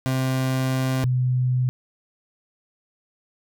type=tone pair in turn; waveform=30% pulse / sine; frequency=130.81 / 126.5 Hz; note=C3 / B2; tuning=0 / +42 cents; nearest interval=minor second; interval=58 cents; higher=first; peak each=-18 dBFS; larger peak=neither; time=0.06-1.04 / 1.04-1.69 s; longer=first; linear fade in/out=0 ms; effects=none

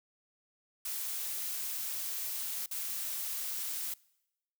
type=noise with dropouts; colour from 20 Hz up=blue; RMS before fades=-37 dBFS; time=0.85-3.94 s; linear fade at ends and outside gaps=5 ms; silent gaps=2.661-2.71 s; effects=noise-tail reverb RT60 0.9 s tail -24 dB re dry

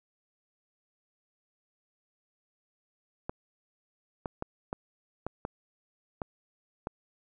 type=clicks; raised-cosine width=1 ms; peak=-19 dBFS; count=8; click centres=3.295 / 4.258 / 4.424 / 4.729 / 5.266 / 5.451 / 6.218 / 6.871 s; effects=none

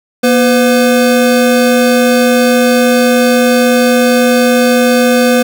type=tone pair together; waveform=square; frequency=239.4 / 505.8 Hz; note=A#3 / B4; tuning=+46 / +41 cents; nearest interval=octave + minor second; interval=1295 cents; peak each=-10 dBFS; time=0.23-5.43 s; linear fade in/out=10 ms; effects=none

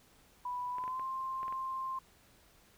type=tone with pitch glide; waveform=sine; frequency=987.8 to 1052.6 Hz; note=B5 to C6; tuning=0 to +10 cents; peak=-35 dBFS; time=0.45-1.99 s; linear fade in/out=5 ms; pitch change=+110 cents; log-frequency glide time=0.73-1.04 s
type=clicks; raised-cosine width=0.5 ms; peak=-33 dBFS; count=7; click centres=0.784 / 0.839 / 0.879 / 0.996 / 1.431 / 1.481 / 1.525 s
effects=pink hiss -64 dBFS RMS until 2.77 s

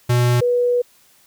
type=tone pair in turn; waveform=square / sine; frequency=122 / 488 Hz; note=B2 / B4; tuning=-21 / -21 cents; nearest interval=2 octaves; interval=2400 cents; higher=second; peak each=-14 dBFS; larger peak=neither; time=0.09-0.41 / 0.41-0.82 s; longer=second; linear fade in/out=10 ms; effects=white hiss -54 dBFS RMS until 1.26 s

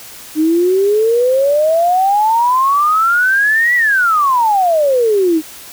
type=exponential two-way sweep; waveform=sine; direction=up then down; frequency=303.4 to 1975.5 to 303.4 Hz; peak=-9 dBFS; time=0.35-5.42 s; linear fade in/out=50 ms; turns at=3.75 s; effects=white hiss -34 dBFS RMS until 5.72 s

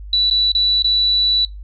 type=tone with dropouts; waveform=sine; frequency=3951 Hz; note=B7; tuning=in tune; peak=-12 dBFS; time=0.13-1.45 s; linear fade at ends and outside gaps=2 ms; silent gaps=0.3-0.31 / 0.519-0.55 / 0.823-0.844 s; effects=noise-tail reverb RT60 0.2 s tail -21 dB re dry + added 50 Hz sine -30 dBFS peak until 1.63 s

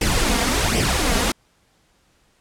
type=noise with flanger; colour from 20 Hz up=pink; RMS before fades=-19 dBFS; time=0.01-1.32 s; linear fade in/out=5 ms; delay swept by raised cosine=0.36 to 4.36 ms; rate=1.3 Hz; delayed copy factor=+0.65; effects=pink hiss -61 dBFS RMS until 2.4 s + low-pass 10000 Hz 12 dB/octave

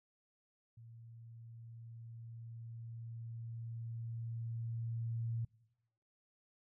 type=tone with level ramp; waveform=sine; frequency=115.2 Hz; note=A#2; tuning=20 cents flat; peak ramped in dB=-53 to -35 dBFS; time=0.77-5.45 s; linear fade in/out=5 ms; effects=noise-tail reverb RT60 1.0 s tail -24 dB re dry

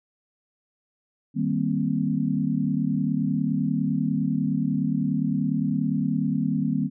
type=chord; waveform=sine; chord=C minor seventh; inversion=first; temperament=equal with one note detuned; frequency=155.56 / 196 / 233.1 / 263 Hz; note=Eb3 / G3 / Bb3 / C4; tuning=0 / 0 / 0 / +9 cents; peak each=-27 dBFS; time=1.34-6.9 s; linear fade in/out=50 ms; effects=none

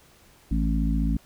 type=harmonic tone; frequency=55 Hz; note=A1; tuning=in tune; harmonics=1 / 3 / 4 / 5; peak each=-23 / -28 / -29 / -30 dBFS; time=0.51-1.17 s; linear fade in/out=5 ms; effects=pink hiss -56 dBFS RMS until 1.25 s

